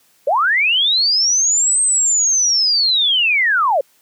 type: linear two-way sweep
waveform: sine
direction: up then down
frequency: 504 to 8372 to 504 Hz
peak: -12 dBFS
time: 0.27-3.81 s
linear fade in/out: 5 ms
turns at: 1.81 s
effects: white hiss -56 dBFS RMS until 4.01 s + high-pass 100 Hz 12 dB/octave